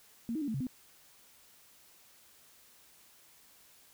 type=tone with pitch steps; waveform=sine; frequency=231.9 / 314.3 / 286.1 / 221.5 / 136 / 254.2 Hz; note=A#3 / D#4 / D4 / A3 / C#3 / C4; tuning=-9 / +18 / -45 / +12 / -33 / -50 cents; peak=-32 dBFS; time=0.29-0.668 s; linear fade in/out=0 ms; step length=63 ms; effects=white hiss -61 dBFS RMS until 3.93 s